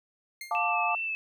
sawtooth tone with exponential decay, 2118 Hz, C7, 21 cents sharp, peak -32 dBFS, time 0.41-0.68 s, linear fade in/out 2 ms, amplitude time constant 57 ms
sine chord, D minor, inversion first, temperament just, 704.8 / 881 / 1174.7 Hz, F5 / A5 / D6, +16 / +2 / 0 cents, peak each -30 dBFS, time 0.51-0.95 s, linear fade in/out 2 ms
sine tone with vibrato, 2637 Hz, E7, in tune, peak -29 dBFS, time 0.55-1.15 s, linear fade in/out 0 ms, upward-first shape sine, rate 2.8 Hz, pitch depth 27 cents each way
effects none

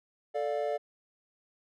triangle chord, D minor, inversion second, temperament just, 440.5 / 587.3 / 704.8 Hz, A4 / D5 / F5, +2 / 0 / +16 cents, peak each -32 / -30 / -33 dBFS, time 0.34-0.78 s, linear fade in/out 20 ms, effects none

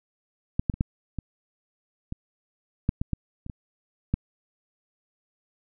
clicks, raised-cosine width 5 ms, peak -10 / -10 / -23 / -10 / -18 / -19 / -9 / -14 / -13 / -25 / -22 / -10 dBFS, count 12, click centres 0.595 / 0.698 / 0.74 / 0.809 / 1.187 / 2.124 / 2.891 / 3.015 / 3.133 / 3.464 / 3.498 / 4.14 s, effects none

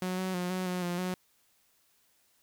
sawtooth tone with pitch steps, 183.7 / 186.7 / 178.9 / 185 / 180.9 / 175.6 / 183 Hz, F#3 / F#3 / F3 / F#3 / F#3 / F3 / F#3, -12 / +16 / +42 / 0 / -39 / +10 / -19 cents, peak -27 dBFS, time 0.02-1.14 s, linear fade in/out 2 ms, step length 160 ms, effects white hiss -69 dBFS RMS until 2.42 s

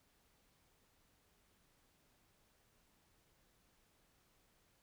silence, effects pink hiss -74 dBFS RMS until 4.82 s

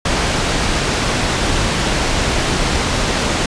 pink low-pass noise, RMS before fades -17 dBFS, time 0.05-3.46 s, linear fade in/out 5 ms, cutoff 6900 Hz, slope 12 dB/octave, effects resampled to 22050 Hz

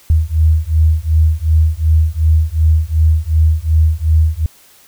sine beating tone pair, 77.78 / 80.48 Hz, D#2 / E2, 0 / -41 cents, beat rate 2.7 Hz, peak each -12 dBFS, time 0.1-4.46 s, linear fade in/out 0 ms, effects white hiss -46 dBFS RMS until 4.87 s

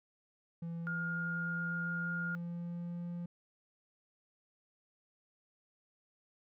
triangle tone with pitch glide, 167.9 to 173.42 Hz, E3 to F3, +32 to -12 cents, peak -36 dBFS, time 0.62-3.26 s, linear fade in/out 5 ms, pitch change +56 cents, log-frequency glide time 0.89-3.08 s
sine tone, 1417 Hz, F6, 25 cents sharp, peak -36 dBFS, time 0.87-2.35 s, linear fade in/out 0 ms
effects none

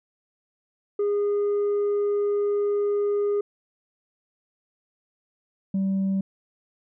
sine tone pair in turn, 409.5 / 193.26 Hz, G#4 / G3, -24 / -24 cents, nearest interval octave + minor second, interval 1300 cents, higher first, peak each -18 / -19 dBFS, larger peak first, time 0.99-3.41 / 5.74-6.21 s, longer first, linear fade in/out 5 ms, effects tanh soft clip ceiling -20 dBFS

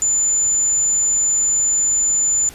sine tone, 7040 Hz, A8, in tune, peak -14 dBFS, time 0.02-2.49 s, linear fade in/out 0 ms, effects pink hiss -40 dBFS RMS until 2.54 s + resampled to 32000 Hz

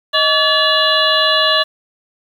harmonic tone with a mistuned harmonic, 573 Hz, D5, 43 cents flat, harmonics 1 / 2 / 3 / 5 / 6 / 7, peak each -18 / -18 / -18 / -18 / -18 / -18 dBFS, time 0.13-1.64 s, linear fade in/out 20 ms, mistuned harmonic 1, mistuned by +150 cents, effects 7-bit

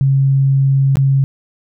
sine tone with dropouts, 136.2 Hz, C#3, 30 cents flat, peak -9 dBFS, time 0.01-1.24 s, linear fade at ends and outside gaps 0 ms, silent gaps 0.956-0.97 s, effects none

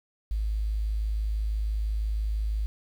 sine tone with quantisation, 53 Hz, G#1, 36 cents sharp, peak -25 dBFS, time 0.31-2.66 s, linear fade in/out 0 ms, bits 9, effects none

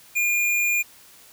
square tone, 2418 Hz, D7, 50 cents sharp, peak -20 dBFS, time 0.15-0.83 s, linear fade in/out 20 ms, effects white hiss -50 dBFS RMS until 1.32 s

